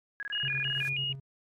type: tone bursts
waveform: sine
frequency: 1661.2 Hz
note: G#6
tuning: in tune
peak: -33 dBFS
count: 14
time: 0.2-0.878 s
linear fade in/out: 0 ms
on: 28 ms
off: 22 ms
type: tone with vibrato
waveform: sine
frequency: 2647 Hz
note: E7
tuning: 7 cents sharp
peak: -29 dBFS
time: 0.32-1.13 s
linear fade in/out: 10 ms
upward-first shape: square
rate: 3.1 Hz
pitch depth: 140 cents each way
type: tone with tremolo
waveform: triangle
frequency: 135.8 Hz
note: C#3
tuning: 35 cents flat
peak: -33 dBFS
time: 0.43-1.2 s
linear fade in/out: 5 ms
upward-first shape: square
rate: 9 Hz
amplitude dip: 45%
type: noise with exponential growth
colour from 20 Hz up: white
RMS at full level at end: -47 dBFS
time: 0.58-0.89 s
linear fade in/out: 0 ms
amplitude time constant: 66 ms
effects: MP3 64 kbps